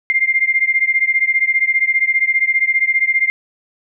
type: beating tone pair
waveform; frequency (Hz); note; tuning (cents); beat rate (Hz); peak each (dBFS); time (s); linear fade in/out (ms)
sine; 2100 / 2115; C7 / C7; +6 / +18; 15; -15 / -16; 0.1-3.3; 0
effects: none